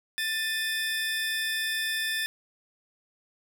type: tone pair together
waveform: 25% pulse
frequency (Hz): 1772.7 / 2489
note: A6 / D#7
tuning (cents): +12 / 0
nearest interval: tritone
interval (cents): 588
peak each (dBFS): -24 / -32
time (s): 0.18-2.26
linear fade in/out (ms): 0
effects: none